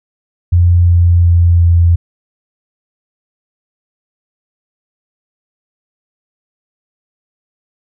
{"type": "tone with pitch steps", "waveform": "sine", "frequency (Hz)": [87.31, 86.66, 86.01, 85.37], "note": ["F2", "F2", "F2", "F2"], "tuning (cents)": [0, -13, -26, -39], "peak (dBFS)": -5, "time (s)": [0.52, 1.96], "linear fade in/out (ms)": 10, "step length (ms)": 360, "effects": []}